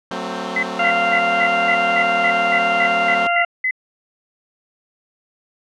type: chord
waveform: 10% pulse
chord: F# diminished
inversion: none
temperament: equal with one note detuned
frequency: 185 / 224.8 / 261.6 Hz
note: F#3 / A3 / C4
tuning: 0 / +37 / 0 cents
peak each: -20 dBFS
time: 0.11-3.27 s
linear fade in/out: 2 ms
type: tone bursts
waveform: sine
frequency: 2025 Hz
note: B6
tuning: 43 cents sharp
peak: -16 dBFS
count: 12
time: 0.56-3.71 s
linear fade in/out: 5 ms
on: 70 ms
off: 210 ms
type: harmonic tone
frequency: 694 Hz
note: F5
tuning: 11 cents flat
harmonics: 1 / 2 / 3 / 4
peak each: -18 / -21 / -23 / -24 dBFS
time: 0.79-3.45 s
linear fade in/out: 5 ms
effects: low-pass 5000 Hz 12 dB/octave